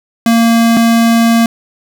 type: tone pair in turn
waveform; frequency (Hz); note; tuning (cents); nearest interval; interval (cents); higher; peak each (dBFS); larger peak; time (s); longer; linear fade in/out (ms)
square; 230.3 / 230.3; A#3 / A#3; -21 / -21; unison; 0; neither; -7 / -7; neither; 0.26-0.77 / 0.77-1.46; second; 2
effects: none